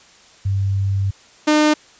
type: tone pair in turn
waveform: sine / sawtooth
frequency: 98 / 303.3 Hz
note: G2 / D#4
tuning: 0 / -44 cents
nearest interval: octave + minor sixth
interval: 1956 cents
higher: second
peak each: -16 / -8 dBFS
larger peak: second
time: 0.45-1.11 / 1.47-1.74 s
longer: first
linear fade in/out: 10 ms
effects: white hiss -48 dBFS RMS until 1.99 s + resampled to 16000 Hz